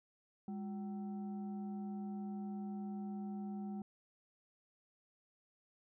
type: tone with frequency modulation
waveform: sine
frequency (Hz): 203.7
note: G#3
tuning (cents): -33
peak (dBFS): -40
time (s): 0.48-3.82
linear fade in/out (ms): 2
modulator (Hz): 561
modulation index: 0.43
effects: none